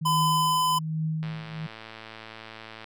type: tone with tremolo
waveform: sine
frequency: 158 Hz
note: D#3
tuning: 27 cents sharp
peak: -24 dBFS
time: 0.01-1.67 s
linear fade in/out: 10 ms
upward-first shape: triangle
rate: 1.2 Hz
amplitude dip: 85%
type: tone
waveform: square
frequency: 1011 Hz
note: B5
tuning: 40 cents sharp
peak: -22 dBFS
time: 0.05-0.79 s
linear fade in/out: 10 ms
type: click train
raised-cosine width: 0.3 ms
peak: -25 dBFS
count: 180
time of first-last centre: 1.23-2.843 s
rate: 111 Hz
effects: none